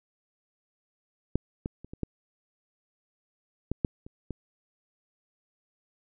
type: clicks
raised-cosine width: 3 ms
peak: -11 / -18 / -30 / -27 / -16 / -15 / -11 / -30 / -21 dBFS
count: 9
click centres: 1.356 / 1.659 / 1.846 / 1.935 / 2.033 / 3.716 / 3.848 / 4.065 / 4.307 s
effects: none